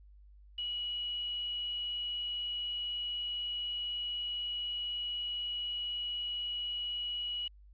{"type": "tone with quantisation", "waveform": "sine", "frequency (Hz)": 2921, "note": "F#7", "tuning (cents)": -23, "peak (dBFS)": -34, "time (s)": [0.58, 7.48], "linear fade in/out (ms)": 5, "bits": 9, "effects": ["added 50 Hz sine -54 dBFS peak until 7.73 s", "resampled to 11025 Hz"]}